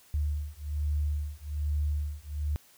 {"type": "beating tone pair", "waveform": "sine", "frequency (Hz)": [73.5, 74.7], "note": ["D2", "D2"], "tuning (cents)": [2, 30], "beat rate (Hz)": 1.2, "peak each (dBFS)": -31, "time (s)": [0.14, 2.56], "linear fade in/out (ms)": 0, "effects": ["white hiss -59 dBFS RMS until 2.77 s"]}